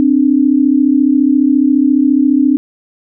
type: tone pair together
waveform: sine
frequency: 261.6 / 296.1 Hz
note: C4 / D4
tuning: 0 / +14 cents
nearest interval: major second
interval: 214 cents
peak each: -10 dBFS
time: 0-2.57 s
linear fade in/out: 0 ms
effects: none